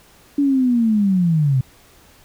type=linear sweep; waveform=sine; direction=down; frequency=288.8 to 125.6 Hz; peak=-13 dBFS; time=0.38-1.61 s; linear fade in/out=5 ms; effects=pink hiss -50 dBFS RMS until 2.24 s